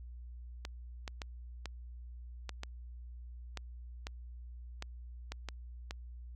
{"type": "clicks", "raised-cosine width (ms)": 0.2, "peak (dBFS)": -23, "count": 12, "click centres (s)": [0.651, 1.078, 1.218, 1.657, 2.493, 2.634, 3.573, 4.069, 4.824, 5.32, 5.487, 5.909], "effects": ["added 60 Hz sine -45 dBFS peak until 6.35 s"]}